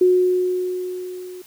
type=tone with level ramp; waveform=sine; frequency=364.5 Hz; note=F#4; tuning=26 cents flat; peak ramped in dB=-10 to -33 dBFS; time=0.01-1.42 s; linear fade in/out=5 ms; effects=white hiss -48 dBFS RMS until 1.46 s